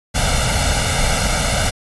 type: noise with comb filter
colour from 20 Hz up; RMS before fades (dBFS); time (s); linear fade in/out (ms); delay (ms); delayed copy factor
pink; -17; 0.14-1.71; 20; 1.4; +0.85
effects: resampled to 24000 Hz